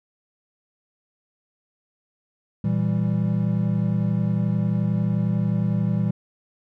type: chord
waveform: triangle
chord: E diminished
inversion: second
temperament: equal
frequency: 116.54 / 164.81 / 196 Hz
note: Bb2 / E3 / G3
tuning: 0 / 0 / 0 cents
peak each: -22 dBFS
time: 2.64-6.11 s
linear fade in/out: 5 ms
effects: none